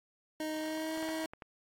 25% pulse tone with pitch glide, 311.1 to 318.9 Hz, D#4 to D#4, 0 to +43 cents, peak -31 dBFS, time 0.4-1.26 s, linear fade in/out 2 ms, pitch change +43 cents, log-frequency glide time 0.59-0.96 s
clicks, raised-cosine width 0.5 ms, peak -30 dBFS, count 6, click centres 0.975 / 1.027 / 1.089 / 1.242 / 1.335 / 1.422 s
effects AAC 48 kbps

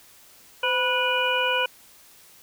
harmonic tone with a mistuned harmonic, 490 Hz, B4, 14 cents flat, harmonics 1 / 2 / 3 / 5 / 6, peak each -27 / -27 / -27 / -27 / -27 dBFS, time 0.63-1.66 s, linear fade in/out 5 ms, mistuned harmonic 1, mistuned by +74 cents, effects white hiss -52 dBFS RMS until 2.42 s

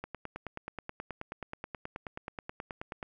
click train, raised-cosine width 0.5 ms, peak -23 dBFS, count 29, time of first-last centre 0.04-3.028 s, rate 9.37 Hz, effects none

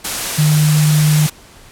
sine tone in noise, 151.7 Hz, D#3, 44 cents flat, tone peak -9 dBFS, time 0.38-1.27 s, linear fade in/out 10 ms, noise white, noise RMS -20 dBFS, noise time 0.04-1.3 s, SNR +8 dB, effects pink hiss -42 dBFS RMS until 1.71 s + low-pass 12000 Hz 12 dB/octave

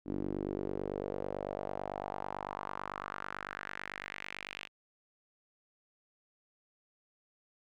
sawtooth tone with band-pass filter sweep, 49 Hz, G1, in tune, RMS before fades -40 dBFS, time 0.05-4.69 s, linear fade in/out 50 ms, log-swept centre 290 to 2700 Hz, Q 2.8, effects none

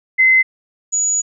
sine tone pair in turn, 2055 / 6847 Hz, C7 / A8, -32 / -48 cents, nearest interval octave + major sixth, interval 2084 cents, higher second, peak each -8 / -14 dBFS, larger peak first, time 0.18-0.43 / 0.92-1.22 s, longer second, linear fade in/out 20 ms, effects none

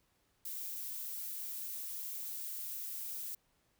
violet noise, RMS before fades -42 dBFS, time 0.45-3.35 s, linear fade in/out 5 ms, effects pink hiss -75 dBFS RMS until 3.79 s

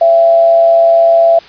sine tone with frequency modulation, 670 Hz, E5, 28 cents sharp, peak -4 dBFS, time 0.01-1.39 s, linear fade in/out 5 ms, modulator 116 Hz, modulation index 0.28, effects white hiss -36 dBFS RMS until 1.48 s + resampled to 11025 Hz

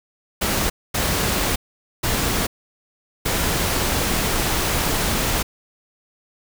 pink noise bursts at uneven times, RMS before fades -21 dBFS, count 4, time 0.41-0.7 / 0.94-1.56 / 2.03-2.47 / 3.25-5.43 s, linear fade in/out 10 ms, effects none

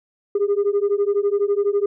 sine beating tone pair, 399.5 / 411.5 Hz, G4 / G#4, +33 / -16 cents, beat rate 12 Hz, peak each -18 dBFS, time 0.35-1.86 s, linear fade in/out 5 ms, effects tanh soft clip ceiling -13 dBFS

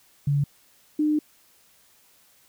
sine tone pair in turn, 142.8 / 302.6 Hz, D3 / D#4, -48 / -48 cents, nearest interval octave + minor second, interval 1300 cents, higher second, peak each -19 dBFS, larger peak neither, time 0.27-0.44 / 0.99-1.19 s, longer second, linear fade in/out 5 ms, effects white hiss -59 dBFS RMS until 2.48 s

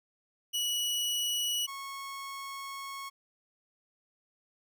sawtooth tone pair in turn, 2932 / 1098.3 Hz, F#7 / C#6, -16 / -16 cents, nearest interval octave + perfect fourth, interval 1700 cents, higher first, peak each -26 / -35 dBFS, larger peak first, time 0.53-1.67 / 1.67-3.1 s, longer second, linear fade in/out 20 ms, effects none

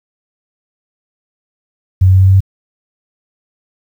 sine tone with pitch steps, 93.2 / 93.79 / 94.39 / 94.99 / 95.6 / 96.21 Hz, F#2 / F#2 / F#2 / F#2 / G2 / G2, +13 / +24 / +35 / +46 / -43 / -32 cents, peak -4 dBFS, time 2.01-2.406 s, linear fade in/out 10 ms, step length 66 ms, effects 7-bit

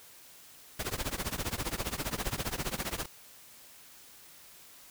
pink noise with tremolo, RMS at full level -31 dBFS, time 0.79-3.06 s, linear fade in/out 5 ms, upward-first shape triangle, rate 15 Hz, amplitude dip 100%, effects white hiss -54 dBFS RMS until 4.9 s

